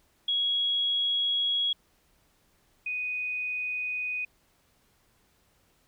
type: tone pair in turn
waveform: sine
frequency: 3322 / 2489 Hz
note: G#7 / D#7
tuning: 0 / 0 cents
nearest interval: perfect fourth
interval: 500 cents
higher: first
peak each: -24 / -29 dBFS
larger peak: first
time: 0.28-1.73 / 2.86-4.25 s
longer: first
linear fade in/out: 5 ms
effects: pink hiss -67 dBFS RMS until 5.87 s